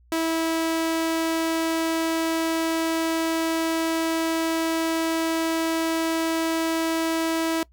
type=tone; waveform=sawtooth; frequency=326.1 Hz; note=E4; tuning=19 cents flat; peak=-18 dBFS; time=0.12-7.63 s; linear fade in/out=2 ms; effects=noise-tail reverb RT60 0.1 s tail -22 dB re dry + added 60 Hz sine -53 dBFS peak until 7.72 s